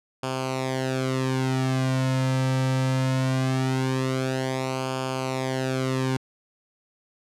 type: tone with flanger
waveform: sawtooth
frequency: 130.9 Hz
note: C3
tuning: 1 cent sharp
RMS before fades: -25 dBFS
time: 0.23-6.17 s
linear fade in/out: 5 ms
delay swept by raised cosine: 0.51 to 2.81 ms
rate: 0.21 Hz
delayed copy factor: -0.75
effects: low-pass 9000 Hz 12 dB/octave